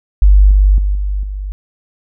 sine tone with level steps, 49.36 Hz, G1, 13 cents sharp, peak -3 / -5 / -11 / -14 / -19 dBFS, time 0.22-1.52 s, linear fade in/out 0 ms, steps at 0.51 / 0.78 / 0.95 / 1.23 s, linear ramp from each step 2 ms, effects none

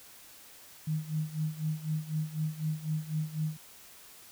sine tone with tremolo, 155.56 Hz, D#3, in tune, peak -27 dBFS, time 0.87-3.57 s, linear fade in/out 5 ms, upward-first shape sine, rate 4 Hz, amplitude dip 85%, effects white hiss -53 dBFS RMS until 4.31 s

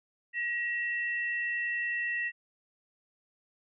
sine tone pair together, 1905 / 2694 Hz, A#6 / E7, +37 / +37 cents, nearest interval tritone, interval 600 cents, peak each -30 / -37 dBFS, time 0.33-2.32 s, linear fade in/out 50 ms, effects none

